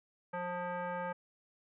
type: tone with frequency modulation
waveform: sine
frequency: 178.4 Hz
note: F3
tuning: 37 cents sharp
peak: -35 dBFS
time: 0.33-1.13 s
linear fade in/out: 10 ms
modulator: 710 Hz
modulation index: 1.8
effects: none